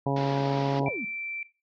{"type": "harmonic tone", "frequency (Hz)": 138.59, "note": "C#3", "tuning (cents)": 0, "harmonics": [1, 2, 3, 4, 5, 6, 7], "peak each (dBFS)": [-27, -30, -32, -33, -34, -35, -35], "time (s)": [0.06, 0.89], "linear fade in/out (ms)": 5}
{"type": "band-pass noise", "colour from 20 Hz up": "pink", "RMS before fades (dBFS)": -39, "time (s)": [0.16, 0.8], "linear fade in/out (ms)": 5, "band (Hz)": [200, 5200], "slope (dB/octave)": 48}
{"type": "exponential two-way sweep", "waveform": "sine", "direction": "up then down", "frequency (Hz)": [193.8, 840, 193.8], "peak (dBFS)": -33, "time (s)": [0.79, 1.05], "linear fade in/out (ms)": 5, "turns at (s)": 0.85}
{"type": "tone", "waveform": "sine", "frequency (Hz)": 2340, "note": "D7", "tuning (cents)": -7, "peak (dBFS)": -32, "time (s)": [0.86, 1.43], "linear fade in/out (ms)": 2}
{"effects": ["noise-tail reverb RT60 0.3 s tail -17 dB re dry"]}